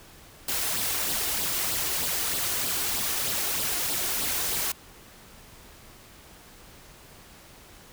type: noise with flanger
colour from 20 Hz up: white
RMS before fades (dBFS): -28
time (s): 0.48-4.72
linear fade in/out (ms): 5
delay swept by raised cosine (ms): 0.22 to 2.82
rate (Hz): 3.2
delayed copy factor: +0.5
effects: pink hiss -50 dBFS RMS until 7.92 s